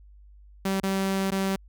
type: tone with dropouts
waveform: sawtooth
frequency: 193.2 Hz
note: G3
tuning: 25 cents flat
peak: -20 dBFS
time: 0.65-1.56 s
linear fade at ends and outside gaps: 5 ms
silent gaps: 0.802-0.833 / 1.306-1.318 s
effects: added 50 Hz sine -48 dBFS peak until 1.68 s